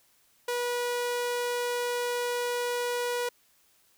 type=tone; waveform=sawtooth; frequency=485.8 Hz; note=B4; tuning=29 cents flat; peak=-24 dBFS; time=0.48-3.29 s; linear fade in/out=5 ms; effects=white hiss -65 dBFS RMS until 3.97 s